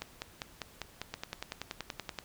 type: two click trains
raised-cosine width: 0.2 ms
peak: -19 / -19 dBFS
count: 6 / 12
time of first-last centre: 0.02-1.016 / 1.14-2.188 s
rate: 5.02 / 10.5 Hz
effects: pink hiss -57 dBFS RMS until 2.24 s